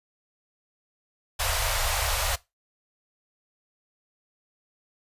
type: band-stop noise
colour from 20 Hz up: pink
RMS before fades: -26 dBFS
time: 1.39-2.36 s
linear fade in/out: 10 ms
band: 100 to 530 Hz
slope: 48 dB/octave
effects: noise-tail reverb RT60 0.2 s tail -19 dB re dry + resampled to 32000 Hz